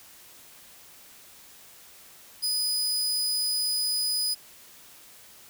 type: tone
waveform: sawtooth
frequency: 4978 Hz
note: D#8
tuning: in tune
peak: -22 dBFS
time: 2.42-4.35 s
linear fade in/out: 20 ms
effects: white hiss -51 dBFS RMS until 5.49 s